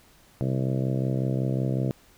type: harmonic tone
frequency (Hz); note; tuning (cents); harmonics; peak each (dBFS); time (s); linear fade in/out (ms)
65.41; C2; 0; 2 / 3 / 4 / 5 / 6 / 7 / 8 / 9 / 10; -25 / -31 / -35 / -34 / -39 / -38 / -39 / -39 / -42; 0.41-1.91; 0
effects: pink hiss -57 dBFS RMS until 2.17 s